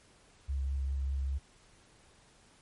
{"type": "tone with vibrato", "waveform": "sine", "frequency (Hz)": 68, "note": "C#2", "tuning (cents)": -33, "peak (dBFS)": -30, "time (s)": [0.48, 1.39], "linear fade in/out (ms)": 20, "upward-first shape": "sine", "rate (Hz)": 4.9, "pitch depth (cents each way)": 17, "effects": ["pink hiss -62 dBFS RMS until 2.61 s", "MP3 48 kbps"]}